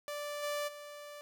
sawtooth tone with level steps, 586 Hz, D5, 4 cents flat, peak -34 / -30 / -42 dBFS, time 0.08-1.21 s, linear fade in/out 0 ms, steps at 0.42 / 0.67 s, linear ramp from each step 20 ms, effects none

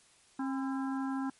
harmonic tone with a mistuned harmonic, 268.7 Hz, C4, 46 cents sharp, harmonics 1 / 3 / 4 / 5 / 6, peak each -32 / -42 / -44 / -46 / -48 dBFS, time 0.39-1.3 s, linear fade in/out 5 ms, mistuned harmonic 4, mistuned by -94 cents, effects white hiss -63 dBFS RMS until 1.39 s + MP3 48 kbps

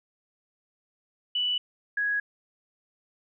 sine tone pair in turn, 2964 / 1663.5 Hz, F#7 / G#6, +2 / +2 cents, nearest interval minor seventh, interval 1000 cents, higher first, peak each -24 / -24 dBFS, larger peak neither, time 1.35-1.58 / 1.97-2.2 s, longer neither, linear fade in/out 5 ms, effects none

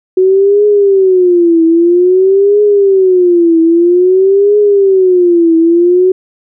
sine tone with vibrato, 369 Hz, F#4, 5 cents flat, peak -4 dBFS, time 0.17-6.12 s, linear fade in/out 5 ms, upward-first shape triangle, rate 0.51 Hz, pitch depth 220 cents each way, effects none

